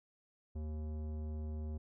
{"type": "tone with tanh clipping", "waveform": "sine", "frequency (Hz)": 76.9, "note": "D#2", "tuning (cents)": -20, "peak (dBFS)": -40, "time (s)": [0.55, 1.78], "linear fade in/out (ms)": 10, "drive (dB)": 15, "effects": []}